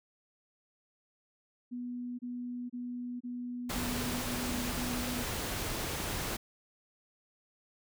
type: tone bursts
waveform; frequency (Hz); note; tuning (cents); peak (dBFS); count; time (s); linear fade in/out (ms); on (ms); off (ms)
sine; 245; B3; -14; -36; 7; 1.71-5.238; 20; 480; 28
type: noise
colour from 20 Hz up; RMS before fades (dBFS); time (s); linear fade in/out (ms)
pink; -36; 3.69-6.37; 10
effects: none